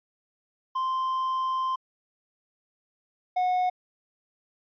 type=tone pair in turn; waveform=triangle; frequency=1043 / 730.3 Hz; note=C6 / F#5; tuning=-6 / -23 cents; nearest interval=tritone; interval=617 cents; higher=first; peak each=-23 / -20 dBFS; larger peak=second; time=0.75-1.76 / 3.36-3.7 s; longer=first; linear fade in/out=10 ms; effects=resampled to 11025 Hz